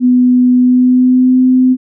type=tone with pitch glide; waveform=sine; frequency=249.4 to 255.7 Hz; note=B3 to C4; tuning=+17 to -40 cents; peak=-5 dBFS; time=0-1.77 s; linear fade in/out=50 ms; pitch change=+43 cents; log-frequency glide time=0.55-1.4 s; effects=none